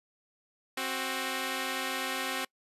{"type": "tone pair together", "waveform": "5% pulse", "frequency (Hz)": [263.6, 371.4], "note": ["C4", "F#4"], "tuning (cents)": [13, 7], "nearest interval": "tritone", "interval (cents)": 594, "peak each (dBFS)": [-22, -24], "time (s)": [0.77, 2.45], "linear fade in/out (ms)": 5, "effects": ["noise-tail reverb RT60 0.1 s tail -26 dB re dry", "resampled to 32000 Hz"]}